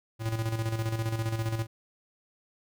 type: tone with tremolo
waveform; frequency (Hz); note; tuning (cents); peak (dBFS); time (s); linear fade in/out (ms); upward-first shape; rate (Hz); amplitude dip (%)
square; 112.3; A2; +36; -27; 0.19-1.67; 50; square; 15; 55
effects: none